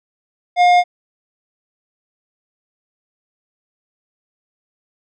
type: tone with tanh clipping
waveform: triangle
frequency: 712 Hz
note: F5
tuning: 33 cents sharp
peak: -10 dBFS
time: 0.56-0.84 s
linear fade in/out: 50 ms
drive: 16 dB
effects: none